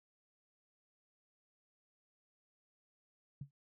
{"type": "tone with exponential decay", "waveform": "sine", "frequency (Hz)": 140, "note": "C#3", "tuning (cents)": 18, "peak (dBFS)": -38, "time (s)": [3.41, 3.51], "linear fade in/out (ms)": 5, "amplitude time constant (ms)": 20, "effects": []}